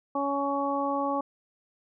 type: harmonic tone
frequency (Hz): 280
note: C#4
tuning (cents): +18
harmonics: 1 / 2 / 3 / 4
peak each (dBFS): -31 / -31 / -31 / -31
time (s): 0.15-1.21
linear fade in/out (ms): 5
effects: none